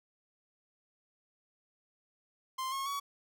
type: tone with pitch steps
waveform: 45% pulse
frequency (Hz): 1046.5 / 1085.9 / 1126.8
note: C6 / C#6 / C#6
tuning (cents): 0 / -36 / +28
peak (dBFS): -34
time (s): 2.58-3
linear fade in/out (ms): 10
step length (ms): 140
effects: none